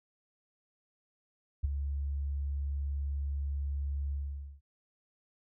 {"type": "tone with ADSR envelope", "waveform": "sine", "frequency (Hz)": 70.4, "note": "C#2", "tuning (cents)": 27, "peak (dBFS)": -23, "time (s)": [1.63, 4.61], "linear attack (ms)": 18, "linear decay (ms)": 13, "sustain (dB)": -8, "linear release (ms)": 490, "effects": []}